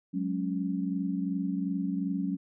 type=chord; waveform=sine; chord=F# suspended second; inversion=none; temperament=equal; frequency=185 / 207.7 / 277.2 Hz; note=F#3 / G#3 / C#4; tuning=0 / 0 / 0 cents; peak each=-31 / -35 / -32 dBFS; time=0.13-2.37 s; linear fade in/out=20 ms; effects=none